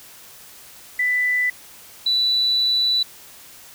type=tone pair in turn; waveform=sine; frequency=1989 / 3964 Hz; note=B6 / B7; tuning=+12 / +6 cents; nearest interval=octave; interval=1194 cents; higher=second; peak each=-17 / -16 dBFS; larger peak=second; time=0.99-1.5 / 2.06-3.03 s; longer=second; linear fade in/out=5 ms; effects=white hiss -44 dBFS RMS until 3.74 s